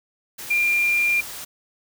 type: tone in noise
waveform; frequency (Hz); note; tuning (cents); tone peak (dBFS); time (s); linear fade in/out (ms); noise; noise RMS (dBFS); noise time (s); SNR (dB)
sine; 2393; D7; +32; -17; 0.5-1.21; 10; white; -35; 0.38-1.45; +15
effects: none